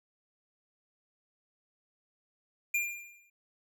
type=tone with exponential decay; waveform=square; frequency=2398 Hz; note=D7; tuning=36 cents sharp; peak=-26 dBFS; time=2.74-3.3 s; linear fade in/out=5 ms; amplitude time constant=120 ms; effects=none